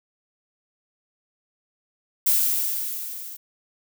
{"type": "noise with level ramp", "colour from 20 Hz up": "violet", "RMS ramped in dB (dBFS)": [-18, -38], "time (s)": [2.26, 3.37], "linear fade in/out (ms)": 10, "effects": []}